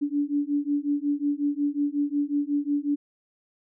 sine beating tone pair, 286.2 / 291.7 Hz, D4 / D4, -45 / -12 cents, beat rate 5.5 Hz, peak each -26 dBFS, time 0.01-2.96 s, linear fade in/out 20 ms, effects none

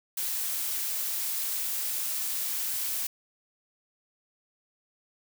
blue noise, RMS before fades -31 dBFS, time 0.17-3.07 s, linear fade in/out 5 ms, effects none

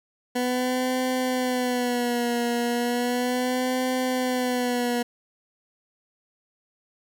20% pulse tone with vibrato, 246.9 Hz, B3, in tune, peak -18 dBFS, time 0.35-5.03 s, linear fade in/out 10 ms, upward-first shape sine, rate 0.35 Hz, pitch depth 62 cents each way, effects none

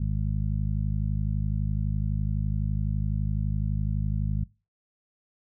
harmonic tone, 51.91 Hz, G#1, in tune, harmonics 1 / 2 / 3 / 4, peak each -27 / -29 / -31 / -36 dBFS, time 0-4.44 s, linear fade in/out 5 ms, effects noise-tail reverb RT60 0.3 s tail -22 dB re dry

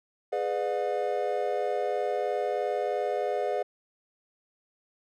triangle chord, G# diminished seventh, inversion none, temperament just, 415.3 / 498.4 / 598 / 717.6 Hz, G#4 / B4 / D5 / F5, 0 / +16 / +31 / +47 cents, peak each -30 dBFS, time 0.32-3.63 s, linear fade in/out 10 ms, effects none

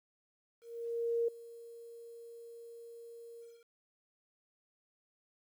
sine tone with ADSR envelope, 466.2 Hz, A#4, in tune, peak -28 dBFS, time 0.61-3.66 s, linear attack 670 ms, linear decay 6 ms, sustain -20 dB, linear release 250 ms, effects 11-bit

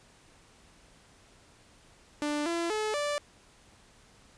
sawtooth tone with pitch steps, 295.5 / 338.4 / 429.7 / 585 Hz, D4 / E4 / A4 / D5, +11 / +45 / -41 / -7 cents, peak -25 dBFS, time 2.22-3.18 s, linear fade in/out 0 ms, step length 240 ms, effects pink hiss -59 dBFS RMS until 4.37 s + resampled to 22050 Hz

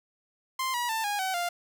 sawtooth tone with pitch steps, 1046.5 / 965.2 / 890.2 / 821.1 / 757.3 / 698.5 Hz, C6 / B5 / A5 / G#5 / F#5 / F5, 0 / -40 / +20 / -20 / +40 / 0 cents, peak -24 dBFS, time 0.59-1.49 s, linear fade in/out 5 ms, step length 150 ms, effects none

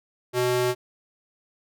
square tone with high-pass filter, 124.2 Hz, B2, 10 cents sharp, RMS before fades -23 dBFS, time 0.33-0.75 s, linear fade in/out 50 ms, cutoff 290 Hz, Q 1.6, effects none

